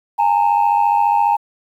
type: tone pair together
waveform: sine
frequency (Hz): 820.4 / 915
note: G#5 / A#5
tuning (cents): -21 / -32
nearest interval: major second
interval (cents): 189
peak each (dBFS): -13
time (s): 0.18-1.37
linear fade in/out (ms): 20
effects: tanh soft clip ceiling -8 dBFS + 8-bit